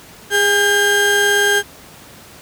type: tone pair together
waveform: 35% pulse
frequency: 409.6 / 1600 Hz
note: G#4 / G6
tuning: -24 / +35 cents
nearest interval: 2 octaves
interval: 2359 cents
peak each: -15 / -12 dBFS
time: 0.3-1.63 s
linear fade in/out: 50 ms
effects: pink hiss -40 dBFS RMS until 2.41 s + high-pass 80 Hz 12 dB/octave